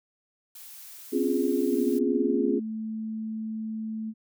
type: noise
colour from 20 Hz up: blue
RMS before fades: -45 dBFS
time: 0.55-1.99 s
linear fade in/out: 5 ms
type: chord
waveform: sine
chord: Db major seventh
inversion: third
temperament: equal with one note detuned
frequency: 256.1 / 277.2 / 349.2 / 415.3 Hz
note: C4 / Db4 / F4 / Ab4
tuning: -37 / 0 / 0 / 0 cents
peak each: -28 dBFS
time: 1.12-2.6 s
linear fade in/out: 20 ms
type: tone with pitch glide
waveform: sine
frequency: 242.4 to 219.7 Hz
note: B3 to A3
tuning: -32 to -2 cents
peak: -30 dBFS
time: 1.7-4.14 s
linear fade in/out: 50 ms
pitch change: -170 cents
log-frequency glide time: 2.06-2.59 s
effects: none